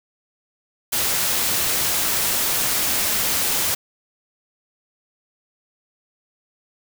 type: noise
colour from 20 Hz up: white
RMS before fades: -21 dBFS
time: 0.92-3.75 s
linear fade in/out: 10 ms
effects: none